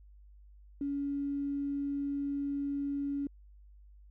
triangle tone with tanh clipping, 282.1 Hz, C#4, 30 cents sharp, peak -31 dBFS, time 0.81-3.27 s, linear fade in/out 2 ms, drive 3 dB, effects added 50 Hz sine -53 dBFS peak until 4.1 s

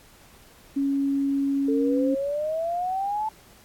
sine tone, 277.2 Hz, C#4, in tune, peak -21 dBFS, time 0.76-2.15 s, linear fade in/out 10 ms
sine exponential sweep, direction up, 439.7 to 880 Hz, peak -24 dBFS, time 1.68-3.29 s, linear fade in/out 5 ms
effects pink hiss -53 dBFS RMS until 3.64 s + AAC 64 kbps

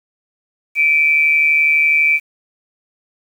sine tone pair together, 2325 / 2477 Hz, D7 / D#7, -18 / -8 cents, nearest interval minor second, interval 110 cents, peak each -11 / -18 dBFS, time 0.75-2.2 s, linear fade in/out 50 ms, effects 7-bit

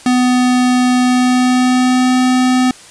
square tone with pitch glide, 250 to 253.9 Hz, B3 to B3, +21 to +48 cents, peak -10 dBFS, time 0.06-2.71 s, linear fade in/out 2 ms, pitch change +27 cents, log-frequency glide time 1.03-2.17 s, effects white hiss -38 dBFS RMS until 2.9 s + resampled to 22050 Hz

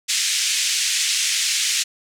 white band-pass noise, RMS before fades -21 dBFS, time 0.08-1.84 s, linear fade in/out 20 ms, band 2100 to 7800 Hz, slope 24 dB/octave, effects none

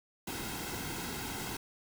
pink noise with comb filter, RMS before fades -39 dBFS, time 0.27-1.57 s, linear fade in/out 5 ms, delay 1.7 ms, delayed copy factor -0.6, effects none

